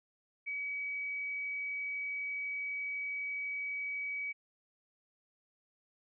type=tone; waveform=sine; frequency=2273 Hz; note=C#7; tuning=43 cents sharp; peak=-35 dBFS; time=0.46-4.33 s; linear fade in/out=20 ms; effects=none